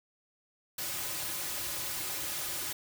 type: noise with comb filter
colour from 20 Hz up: white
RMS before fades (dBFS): -36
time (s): 0.78-2.73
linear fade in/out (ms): 5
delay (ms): 4.4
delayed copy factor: -0.9
effects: none